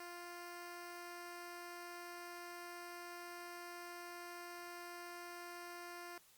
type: tone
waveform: 10% pulse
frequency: 349.2 Hz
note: F4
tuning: in tune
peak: -40 dBFS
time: 0-6.18 s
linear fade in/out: 2 ms
effects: white hiss -67 dBFS RMS until 6.37 s + Opus 48 kbps